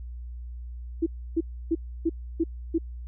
sine tone bursts, 329.6 Hz, E4, in tune, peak -20 dBFS, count 6, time 1.02-2.784 s, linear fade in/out 10 ms, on 44 ms, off 300 ms, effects added 60 Hz sine -35 dBFS peak until 3.07 s

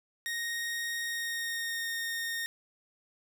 sawtooth tone with pitch glide, 1864.7 to 1844.3 Hz, A#6 to A#6, 0 to -19 cents, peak -29 dBFS, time 0.26-2.46 s, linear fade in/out 0 ms, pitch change -19 cents, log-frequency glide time 1.02-1.89 s, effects none

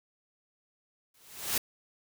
white noise with exponential growth, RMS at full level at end -26 dBFS, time 1.14-1.58 s, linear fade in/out 5 ms, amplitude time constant 94 ms, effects none

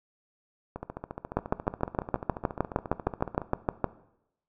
two click trains, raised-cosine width 1 ms, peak -21 / -10 dBFS, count 39 / 17, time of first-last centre 0.76-3.417 / 1.37-3.843 s, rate 14.3 / 6.47 Hz, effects noise-tail reverb RT60 0.8 s tail -17 dB re dry

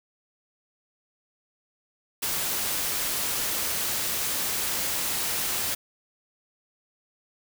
white noise, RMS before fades -28 dBFS, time 2.22-5.75 s, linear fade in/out 10 ms, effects none

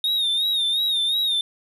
triangle tone with vibrato, 3699 Hz, A#7, 14 cents flat, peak -18 dBFS, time 0.04-1.41 s, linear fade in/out 2 ms, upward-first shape sine, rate 2.8 Hz, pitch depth 78 cents each way, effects none

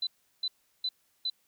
sine tone bursts, 4010 Hz, B7, 26 cents sharp, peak -28 dBFS, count 4, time 0.02-1.3 s, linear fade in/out 5 ms, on 50 ms, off 360 ms, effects white hiss -71 dBFS RMS until 1.47 s

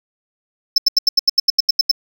triangle tone bursts, 5274 Hz, E8, in tune, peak -7 dBFS, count 12, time 0.76-1.914 s, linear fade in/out 5 ms, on 21 ms, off 82 ms, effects 8-bit

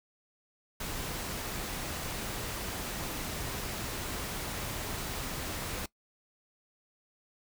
pink noise, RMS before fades -37 dBFS, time 0.8-5.86 s, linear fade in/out 5 ms, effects noise-tail reverb RT60 0.1 s tail -21 dB re dry

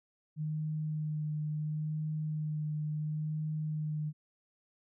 sine tone with vibrato, 153.2 Hz, D#3, 27 cents flat, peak -32 dBFS, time 0.36-4.13 s, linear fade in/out 50 ms, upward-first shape sine, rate 0.72 Hz, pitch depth 16 cents each way, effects none

